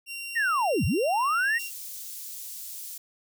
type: tone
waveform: sawtooth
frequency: 2759 Hz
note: F7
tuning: 22 cents flat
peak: -31 dBFS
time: 0.06-1.71 s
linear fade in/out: 50 ms
type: linear two-way sweep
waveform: sine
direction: down then up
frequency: 1930 to 69.3 to 1930 Hz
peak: -22 dBFS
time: 0.35-1.59 s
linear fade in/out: 20 ms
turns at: 0.85 s
type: high-pass noise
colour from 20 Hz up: white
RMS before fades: -39 dBFS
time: 1.59-2.98 s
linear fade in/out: 5 ms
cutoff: 5700 Hz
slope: 12 dB/octave
effects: none

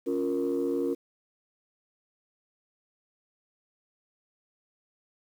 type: chord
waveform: sine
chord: Bb minor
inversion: first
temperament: equal with one note detuned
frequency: 277.2 / 351 / 466.2 Hz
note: Db4 / F4 / Bb4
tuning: 0 / +9 / 0 cents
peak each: -29 dBFS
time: 0.06-0.95 s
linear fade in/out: 20 ms
effects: tanh soft clip ceiling -20 dBFS + 9-bit

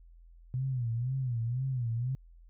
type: tone with vibrato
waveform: sine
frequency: 123.6 Hz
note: B2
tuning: 2 cents sharp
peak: -29 dBFS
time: 0.54-2.15 s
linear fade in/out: 0 ms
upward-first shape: sine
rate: 2 Hz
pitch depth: 140 cents each way
effects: added 42 Hz sine -52 dBFS peak until 2.49 s

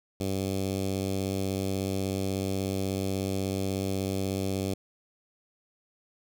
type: tone with notch filter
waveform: 10% pulse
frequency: 96.4 Hz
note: G2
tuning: 28 cents flat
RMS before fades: -30 dBFS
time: 0.2-4.74 s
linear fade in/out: 5 ms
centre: 1500 Hz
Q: 0.59
effects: none

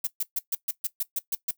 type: noise bursts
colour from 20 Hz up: violet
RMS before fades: -27 dBFS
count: 10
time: 0.04-1.51 s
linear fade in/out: 5 ms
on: 30 ms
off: 130 ms
effects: noise-tail reverb RT60 0.1 s tail -17 dB re dry

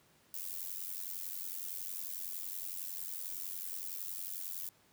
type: noise with amplitude modulation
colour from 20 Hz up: violet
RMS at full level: -38 dBFS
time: 0.34-4.69 s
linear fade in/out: 2 ms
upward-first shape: sine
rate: 90.9 Hz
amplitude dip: 85%
effects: pink hiss -67 dBFS RMS until 4.92 s + high-pass 100 Hz 12 dB/octave

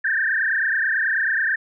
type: tone with frequency modulation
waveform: sine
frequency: 1688 Hz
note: G#6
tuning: 28 cents sharp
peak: -18 dBFS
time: 0.04-1.56 s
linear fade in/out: 10 ms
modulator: 29.2 Hz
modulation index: 5.1
effects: none

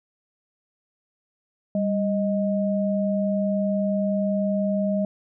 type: tone pair together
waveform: sine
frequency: 197.7 / 623.5 Hz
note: G3 / D#5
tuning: +15 / +3 cents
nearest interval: octave + minor sixth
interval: 1988 cents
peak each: -22 / -25 dBFS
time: 1.75-5.05 s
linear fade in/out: 2 ms
effects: none

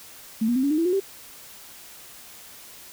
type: tone with pitch steps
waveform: sine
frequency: 221.4 / 240 / 260.3 / 282.2 / 306 / 331.7 / 359.7 / 390 Hz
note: A3 / B3 / C4 / C#4 / D#4 / E4 / F#4 / G4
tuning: +11 / -49 / -9 / +31 / -29 / +11 / -49 / -9 cents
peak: -19 dBFS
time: 0.41-1.002 s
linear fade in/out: 10 ms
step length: 74 ms
effects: white hiss -45 dBFS RMS until 2.92 s

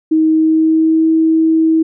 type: tone with pitch glide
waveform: sine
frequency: 316.1 to 321.6 Hz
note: D#4 to E4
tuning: +27 to -43 cents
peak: -8 dBFS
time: 0.11-1.83 s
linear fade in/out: 10 ms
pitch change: +30 cents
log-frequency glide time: 0.29-1.1 s
effects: none

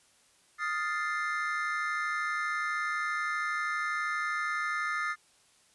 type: chord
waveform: triangle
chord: F dominant seventh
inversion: third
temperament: equal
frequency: 1244.5 / 1396.9 / 1760 / 2093 Hz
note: Eb6 / F6 / A6 / C7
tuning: 0 / 0 / 0 / 0 cents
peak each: -32 / -35 / -33 / -35 dBFS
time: 0.58-5.16 s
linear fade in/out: 50 ms
effects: white hiss -64 dBFS RMS until 5.74 s + resampled to 24000 Hz

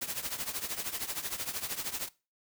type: noise with tremolo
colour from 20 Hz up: white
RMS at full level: -33 dBFS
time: 0.01-2.09 s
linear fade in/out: 10 ms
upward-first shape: triangle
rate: 13 Hz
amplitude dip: 85%
effects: noise-tail reverb RT60 0.3 s tail -20 dB re dry

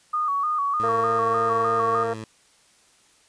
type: tone with vibrato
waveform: sine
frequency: 1174.7 Hz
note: D6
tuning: in tune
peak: -21 dBFS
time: 0.13-2.04 s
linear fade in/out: 10 ms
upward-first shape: square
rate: 3.3 Hz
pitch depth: 75 cents each way
type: tone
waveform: 15% pulse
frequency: 110 Hz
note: A2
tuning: in tune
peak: -27 dBFS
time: 0.8-2.24 s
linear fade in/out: 0 ms
type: harmonic tone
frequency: 229.5 Hz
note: A#3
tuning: 27 cents flat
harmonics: 2 / 3 / 4 / 5 / 6 / 7 / 8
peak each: -25 / -30 / -36 / -34 / -37 / -41 / -43 dBFS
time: 0.83-2.14 s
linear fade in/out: 10 ms
effects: white hiss -58 dBFS RMS until 3.28 s + resampled to 22050 Hz

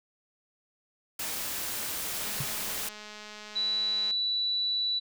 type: noise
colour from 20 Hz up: white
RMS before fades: -34 dBFS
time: 1.19-2.89 s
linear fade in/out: 5 ms
type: click train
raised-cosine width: 0.2 ms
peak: -27 dBFS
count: 404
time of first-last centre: 2.2-4.11 s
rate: 211 Hz
type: tone with exponential decay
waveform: sine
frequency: 138.59 Hz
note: C#3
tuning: in tune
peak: -27 dBFS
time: 2.4-2.48 s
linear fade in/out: 5 ms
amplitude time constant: 17 ms
type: tone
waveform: sine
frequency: 3951 Hz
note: B7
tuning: in tune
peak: -26 dBFS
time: 3.55-5 s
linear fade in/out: 20 ms
effects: none

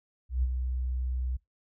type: tone with ADSR envelope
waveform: sine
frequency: 63 Hz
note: B1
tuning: 35 cents sharp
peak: -22 dBFS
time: 0.29-1.37 s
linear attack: 140 ms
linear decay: 35 ms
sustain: -6 dB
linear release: 11 ms
effects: noise-tail reverb RT60 0.2 s tail -25 dB re dry

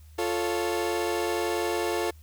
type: chord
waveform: 30% pulse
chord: F augmented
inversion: none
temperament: equal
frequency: 349.2 / 440 / 554.4 Hz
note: F4 / A4 / C#5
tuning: 0 / 0 / 0 cents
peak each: -26 / -27 / -32 dBFS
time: 0.18-2.11 s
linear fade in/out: 10 ms
effects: added 77 Hz sine -47 dBFS peak until 2.22 s + white hiss -62 dBFS RMS until 2.22 s

